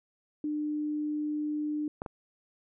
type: tone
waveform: sine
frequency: 300 Hz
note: D4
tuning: 37 cents sharp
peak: -29 dBFS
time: 0.44-1.88 s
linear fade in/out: 2 ms
type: clicks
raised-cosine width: 1 ms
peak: -21 / -24 dBFS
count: 2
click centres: 2.019 / 2.062 s
effects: none